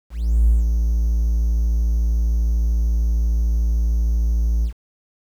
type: tone with ADSR envelope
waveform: triangle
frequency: 56.6 Hz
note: A1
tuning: 50 cents sharp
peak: -7 dBFS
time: 0.1-4.73 s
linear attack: 380 ms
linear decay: 150 ms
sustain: -6 dB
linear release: 90 ms
effects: tanh soft clip ceiling -7 dBFS + 8-bit